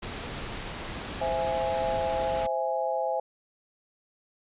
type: noise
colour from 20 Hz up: pink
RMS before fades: -36 dBFS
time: 0.02-2.47 s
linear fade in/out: 10 ms
type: chord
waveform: sine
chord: C augmented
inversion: none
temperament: equal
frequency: 523.3 / 659.3 / 830.6 Hz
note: C5 / E5 / G#5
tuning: 0 / 0 / 0 cents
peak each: -30 dBFS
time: 1.21-3.2 s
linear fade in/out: 5 ms
effects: resampled to 8000 Hz